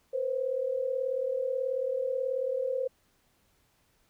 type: tone pair together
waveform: sine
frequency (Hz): 487.9 / 526.3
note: B4 / C5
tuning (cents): -21 / +10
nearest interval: minor second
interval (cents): 131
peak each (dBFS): -33 / -29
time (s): 0.13-2.88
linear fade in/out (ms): 10
effects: pink hiss -69 dBFS RMS until 4.09 s